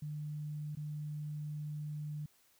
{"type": "tone with dropouts", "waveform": "sine", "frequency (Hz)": 150, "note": "D3", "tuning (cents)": 37, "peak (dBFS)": -38, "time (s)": [0.02, 2.26], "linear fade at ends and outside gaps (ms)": 5, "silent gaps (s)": [0.752, 0.77], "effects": ["white hiss -69 dBFS RMS until 2.59 s"]}